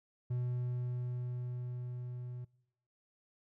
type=tone with level ramp; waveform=triangle; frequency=123.47 Hz; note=B2; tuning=in tune; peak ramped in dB=-30 to -39 dBFS; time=0.3-2.45 s; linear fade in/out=10 ms; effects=noise-tail reverb RT60 0.9 s tail -25 dB re dry